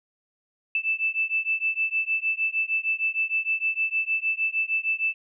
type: beating tone pair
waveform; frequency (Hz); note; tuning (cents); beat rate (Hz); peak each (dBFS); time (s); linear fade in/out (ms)
sine; 2637 / 2643.5; E7 / E7; 0 / +4; 6.5; -26; 0.75-5.14; 2
effects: none